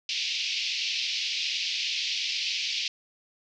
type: band-pass noise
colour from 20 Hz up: pink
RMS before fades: -30 dBFS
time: 0.09-2.88 s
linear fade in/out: 2 ms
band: 2400 to 5500 Hz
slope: 48 dB/octave
effects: none